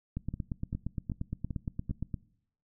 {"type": "two click trains", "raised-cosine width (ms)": 5, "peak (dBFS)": [-21, -23], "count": [18, 5], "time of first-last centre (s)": [[0.17, 2.142], [0.34, 1.896]], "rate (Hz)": [8.62, 2.57], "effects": ["noise-tail reverb RT60 0.7 s tail -22 dB re dry"]}